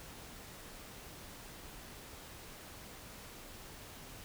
silence, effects pink hiss -51 dBFS RMS until 4.24 s

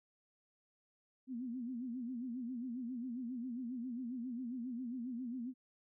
sine tone with vibrato, 245.6 Hz, B3, 9 cents flat, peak -39 dBFS, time 1.27-5.54 s, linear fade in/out 50 ms, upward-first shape sine, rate 7.4 Hz, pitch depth 120 cents each way, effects none

